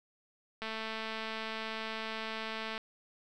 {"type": "click train", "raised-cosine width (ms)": 0.3, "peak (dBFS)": -23, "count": 478, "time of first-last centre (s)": [0.62, 2.778], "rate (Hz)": 221, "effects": []}